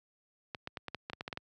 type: clicks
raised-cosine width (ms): 0.3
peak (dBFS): -22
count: 11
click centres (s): 0.548 / 0.674 / 0.772 / 0.883 / 0.947 / 1.099 / 1.133 / 1.209 / 1.279 / 1.328 / 1.374
effects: high-pass 80 Hz 12 dB/octave